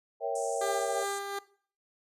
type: chord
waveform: sine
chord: A# diminished seventh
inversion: none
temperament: equal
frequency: 466.2 / 554.4 / 659.3 / 784 Hz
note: A#4 / C#5 / E5 / G5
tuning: 0 / 0 / 0 / 0 cents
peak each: -34 / -34 / -34 / -35 dBFS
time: 0.2-1.06 s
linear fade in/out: 50 ms
type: band-pass noise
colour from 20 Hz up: pink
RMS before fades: -44 dBFS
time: 0.35-1.19 s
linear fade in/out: 5 ms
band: 6400 to 9100 Hz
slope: 48 dB/octave
type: tone with tremolo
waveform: 15% pulse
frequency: 399.3 Hz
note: G4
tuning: 32 cents sharp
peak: -25 dBFS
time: 0.61-1.39 s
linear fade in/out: 5 ms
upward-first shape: sine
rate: 2.7 Hz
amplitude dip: 45%
effects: noise-tail reverb RT60 0.5 s tail -19 dB re dry + resampled to 32000 Hz